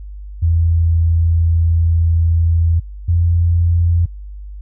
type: tone pair in turn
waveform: sine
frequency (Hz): 83.2 / 85.39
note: E2 / F2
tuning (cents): +17 / -38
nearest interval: unison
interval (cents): 45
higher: second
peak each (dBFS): -10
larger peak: neither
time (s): 0.42-2.8 / 3.08-4.06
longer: first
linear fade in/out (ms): 10
effects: added 50 Hz sine -28 dBFS peak until 4.61 s